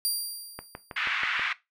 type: tone with exponential decay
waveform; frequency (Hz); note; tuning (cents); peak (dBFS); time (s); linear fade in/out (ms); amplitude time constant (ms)
15% pulse; 4747; D8; +18; -17; 0.05-1.02; 0; 210
type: click train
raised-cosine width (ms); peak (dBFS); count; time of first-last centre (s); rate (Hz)
0.5; -21; 6; 0.59-1.395; 6.21
type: band-pass noise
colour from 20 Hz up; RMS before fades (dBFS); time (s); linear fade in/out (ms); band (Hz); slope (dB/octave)
white; -29; 0.96-1.53; 5; 1300 to 2500; 24
effects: noise-tail reverb RT60 0.2 s tail -17 dB re dry